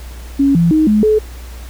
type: tone with pitch steps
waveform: sine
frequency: 277.5 / 169.1 / 312 / 212.1 / 430.1 Hz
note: C#4 / E3 / D#4 / G#3 / A4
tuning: +2 / +44 / +5 / +37 / -39 cents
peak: -8 dBFS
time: 0.39-1.19 s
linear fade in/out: 10 ms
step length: 160 ms
effects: added 60 Hz sine -28 dBFS peak until 1.69 s + pink hiss -39 dBFS RMS until 1.69 s